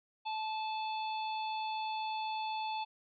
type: harmonic tone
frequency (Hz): 872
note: A5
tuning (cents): -16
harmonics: 1 / 3 / 4 / 5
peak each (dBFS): -35 / -45 / -47 / -49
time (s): 0.25-2.85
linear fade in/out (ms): 20
effects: none